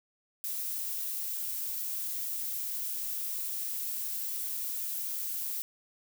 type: noise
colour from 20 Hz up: violet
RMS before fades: -35 dBFS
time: 0.44-5.62 s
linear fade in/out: 0 ms
effects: none